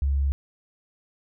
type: tone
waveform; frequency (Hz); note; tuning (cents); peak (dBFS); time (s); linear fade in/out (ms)
sine; 69.3; C#2; 0; -20; 0.02-0.32; 0
effects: none